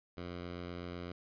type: tone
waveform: 10% pulse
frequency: 87.9 Hz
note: F2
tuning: 12 cents sharp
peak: -33 dBFS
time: 0.17-1.12 s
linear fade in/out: 5 ms
effects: resampled to 11025 Hz